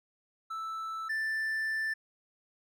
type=tone pair in turn; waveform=triangle; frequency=1318.5 / 1768.1 Hz; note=E6 / A6; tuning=0 / +8 cents; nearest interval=perfect fourth; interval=508 cents; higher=second; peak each=-33 / -28 dBFS; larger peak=second; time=0.5-1.09 / 1.09-1.94 s; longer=second; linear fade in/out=10 ms; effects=none

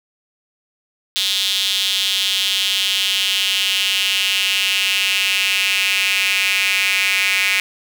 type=tone with high-pass filter sweep; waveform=square; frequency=97.4 Hz; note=G2; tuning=11 cents flat; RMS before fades=-18 dBFS; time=1.16-7.6 s; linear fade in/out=0 ms; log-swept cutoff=3500 to 2300 Hz; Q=4.4; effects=none

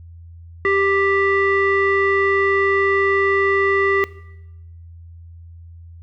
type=tone with low-pass filter; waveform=square; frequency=393.4 Hz; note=G4; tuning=6 cents sharp; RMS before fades=-17 dBFS; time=0.65-4.04 s; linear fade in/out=0 ms; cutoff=1800 Hz; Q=8.5; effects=noise-tail reverb RT60 0.9 s tail -19 dB re dry + added 84 Hz sine -37 dBFS peak until 6.02 s

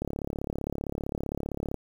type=click train; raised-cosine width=2 ms; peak=-18 dBFS; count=62; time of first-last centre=0.02-1.743 s; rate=35.4 Hz; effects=8-bit

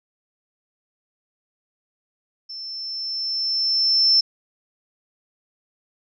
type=tone with level ramp; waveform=sine; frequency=5330 Hz; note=E8; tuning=18 cents sharp; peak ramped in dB=-32 to -12 dBFS; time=2.49-4.21 s; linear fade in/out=10 ms; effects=none

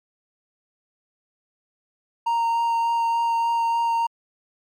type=tone with vibrato; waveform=triangle; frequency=927 Hz; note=A#5; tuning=10 cents flat; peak=-17 dBFS; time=2.26-4.07 s; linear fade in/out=10 ms; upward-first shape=sine; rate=3.4 Hz; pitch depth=9 cents each way; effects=MP3 64 kbps

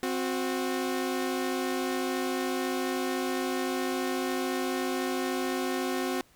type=tone pair together; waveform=sawtooth; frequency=261.6 / 365.4 Hz; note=C4 / F#4; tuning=0 / -22 cents; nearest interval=tritone; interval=578 cents; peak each=-27 dBFS; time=0.03-6.21 s; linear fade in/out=0 ms; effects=pink hiss -61 dBFS RMS until 6.35 s

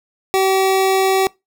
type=tone; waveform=25% pulse; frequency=382.7 Hz; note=G4; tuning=42 cents flat; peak=-9 dBFS; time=0.34-1.27 s; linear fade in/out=0 ms; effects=noise-tail reverb RT60 0.2 s tail -23 dB re dry

